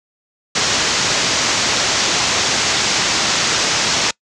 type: low-pass noise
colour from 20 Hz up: white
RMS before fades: -17 dBFS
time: 0.55-4.11 s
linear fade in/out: 5 ms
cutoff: 6900 Hz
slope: 48 dB/octave
effects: noise-tail reverb RT60 0.1 s tail -24 dB re dry + high-pass 80 Hz 12 dB/octave